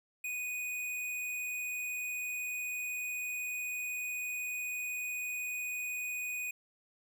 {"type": "tone", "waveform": "square", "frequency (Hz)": 2482, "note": "D#7", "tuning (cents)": -5, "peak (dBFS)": -36, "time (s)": [0.24, 6.51], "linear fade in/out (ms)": 5, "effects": []}